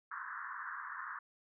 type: band-pass noise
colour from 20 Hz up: pink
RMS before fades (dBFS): -44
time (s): 0.11-1.19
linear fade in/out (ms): 5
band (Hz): 1000 to 1800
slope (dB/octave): 96
effects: none